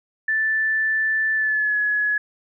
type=tone with pitch glide; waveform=sine; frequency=1760 to 1691.2 Hz; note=A6 to G#6; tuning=0 to +31 cents; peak=-18 dBFS; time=0.28-2.18 s; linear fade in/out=5 ms; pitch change=-69 cents; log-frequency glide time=1.34-1.77 s; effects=none